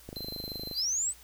click train, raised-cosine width 2 ms, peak -27 dBFS, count 17, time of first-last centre 0.09-0.713 s, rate 25.7 Hz
square tone with tremolo, 4099 Hz, C8, 36 cents flat, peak -36 dBFS, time 0.16-0.82 s, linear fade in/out 0 ms, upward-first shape sine, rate 18 Hz, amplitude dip 50%
sine linear sweep, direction up, 4435 to 8290 Hz, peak -27 dBFS, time 0.74-1.14 s, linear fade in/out 50 ms
effects added 60 Hz sine -57 dBFS peak until 1.23 s + white hiss -55 dBFS RMS until 1.23 s

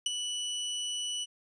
sawtooth tone with ADSR envelope, 2960 Hz, F#7, in tune, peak -21 dBFS, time 0.06-1.26 s, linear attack 4 ms, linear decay 18 ms, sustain -8 dB, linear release 31 ms, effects resampled to 22050 Hz

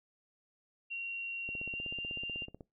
sine tone with pitch glide, 2751 to 2786 Hz, F7 to F7, -27 to -5 cents, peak -36 dBFS, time 0.9-2.46 s, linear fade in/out 20 ms, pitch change +22 cents, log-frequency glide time 1.72-1.82 s
click train, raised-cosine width 2 ms, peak -33 dBFS, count 19, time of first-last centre 1.49-2.608 s, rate 16.1 Hz
effects noise-tail reverb RT60 0.2 s tail -22 dB re dry

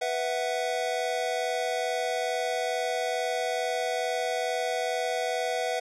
square chord, B suspended fourth, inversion none, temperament just, 493.9 / 658.5 / 740.8 Hz, B4 / E5 / F#5, 0 / -2 / +2 cents, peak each -32 dBFS, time 0.01-5.8 s, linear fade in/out 10 ms, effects low-pass 9000 Hz 12 dB/octave

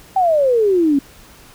sine exponential sweep, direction down, 784 to 270 Hz, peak -11 dBFS, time 0.16-0.99 s, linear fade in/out 5 ms, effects pink hiss -44 dBFS RMS until 1.54 s

